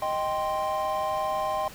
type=chord; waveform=triangle; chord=C minor; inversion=first; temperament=equal; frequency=622.3 / 784 / 1046.5 Hz; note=Eb5 / G5 / C6; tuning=0 / 0 / 0 cents; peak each=-28 dBFS; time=0.02-1.68 s; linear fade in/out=2 ms; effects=pink hiss -45 dBFS RMS until 1.74 s